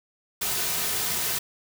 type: noise with comb filter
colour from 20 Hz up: white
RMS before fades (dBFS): -27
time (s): 0.41-1.39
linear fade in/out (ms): 10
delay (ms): 3.6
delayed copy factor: -0.5
effects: none